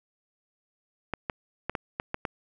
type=clicks; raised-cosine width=0.5 ms; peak=-14 dBFS; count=7; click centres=1.137 / 1.298 / 1.696 / 1.752 / 1.999 / 2.144 / 2.252 s; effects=none